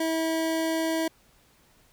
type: tone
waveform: 25% pulse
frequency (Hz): 323.7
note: E4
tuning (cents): -31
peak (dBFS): -21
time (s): 0-1.08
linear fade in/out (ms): 5
effects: pink hiss -61 dBFS RMS until 1.92 s